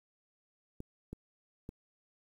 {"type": "clicks", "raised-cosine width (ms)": 3, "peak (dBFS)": -29, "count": 3, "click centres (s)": [0.804, 1.13, 1.691], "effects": ["10-bit"]}